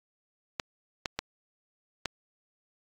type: clicks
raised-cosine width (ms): 0.2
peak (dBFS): -12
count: 4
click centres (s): 0.598 / 1.058 / 1.19 / 2.057
effects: AAC 64 kbps